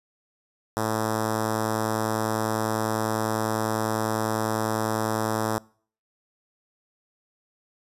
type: tone with notch filter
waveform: 5% pulse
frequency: 110 Hz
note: A2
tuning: in tune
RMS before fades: -26 dBFS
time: 0.77-5.58 s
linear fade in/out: 0 ms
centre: 2900 Hz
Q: 0.84
effects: noise-tail reverb RT60 0.5 s tail -25 dB re dry + resampled to 32000 Hz